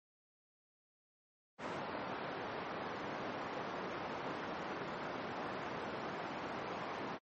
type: low-pass noise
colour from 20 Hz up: white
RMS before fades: -42 dBFS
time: 1.58-7.19 s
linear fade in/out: 50 ms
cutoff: 1100 Hz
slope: 12 dB/octave
effects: high-pass 150 Hz 12 dB/octave + MP3 32 kbps